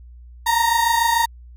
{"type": "tone pair together", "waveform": "35% pulse", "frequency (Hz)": [915.2, 942], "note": ["A#5", "A#5"], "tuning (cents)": [-32, 18], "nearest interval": "unison", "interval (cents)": 50, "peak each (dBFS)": [-17, -17], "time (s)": [0.46, 1.26], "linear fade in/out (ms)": 10, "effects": ["added 60 Hz sine -39 dBFS peak until 1.56 s"]}